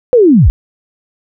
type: linear sweep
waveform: sine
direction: down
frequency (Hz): 520 to 35.5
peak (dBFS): -3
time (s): 0.13-0.5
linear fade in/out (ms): 0
effects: none